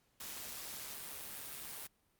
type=noise with amplitude modulation; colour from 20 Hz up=white; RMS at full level=-44 dBFS; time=0.2-1.87 s; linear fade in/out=5 ms; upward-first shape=sine; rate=141 Hz; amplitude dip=45%; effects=pink hiss -75 dBFS RMS until 2.19 s + Opus 48 kbps